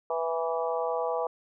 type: harmonic tone with a mistuned harmonic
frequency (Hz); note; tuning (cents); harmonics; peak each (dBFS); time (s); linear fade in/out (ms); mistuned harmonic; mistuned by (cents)
164.81; E3; 0; 3 / 4 / 5 / 6 / 7; -30 / -32 / -34 / -36 / -37; 0.1-1.27; 2; 6; -18
effects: none